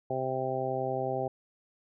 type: harmonic tone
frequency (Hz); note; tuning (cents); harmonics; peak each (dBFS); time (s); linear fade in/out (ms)
130.81; C3; 0; 1 / 2 / 3 / 4 / 5 / 6; -38 / -41 / -35 / -35 / -35 / -35; 0.1-1.28; 5
effects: none